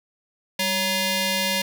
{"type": "ring-modulated tone", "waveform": "10% pulse", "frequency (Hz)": 753, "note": "F#5", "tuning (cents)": 30, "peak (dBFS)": -10, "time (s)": [0.59, 1.62], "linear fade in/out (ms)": 5, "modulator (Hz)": 1310, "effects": []}